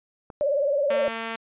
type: click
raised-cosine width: 1 ms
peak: -26 dBFS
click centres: 0.302 s
type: tone with vibrato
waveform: sine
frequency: 570 Hz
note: C#5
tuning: 48 cents sharp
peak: -20 dBFS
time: 0.41-1.08 s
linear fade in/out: 0 ms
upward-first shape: sine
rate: 19 Hz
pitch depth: 95 cents each way
type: tone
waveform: 5% pulse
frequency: 226.7 Hz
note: A#3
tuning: 48 cents flat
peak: -18 dBFS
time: 0.9-1.36 s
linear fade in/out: 5 ms
effects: resampled to 8000 Hz